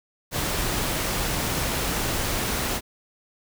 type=noise; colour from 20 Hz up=pink; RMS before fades=-26 dBFS; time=0.31-2.81 s; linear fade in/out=50 ms; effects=none